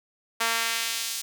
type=tone with high-pass filter sweep; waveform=sawtooth; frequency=228.6 Hz; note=A#3; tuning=34 cents flat; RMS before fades=-28 dBFS; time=0.4-1.22 s; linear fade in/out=10 ms; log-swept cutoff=1100 to 5400 Hz; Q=0.82; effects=none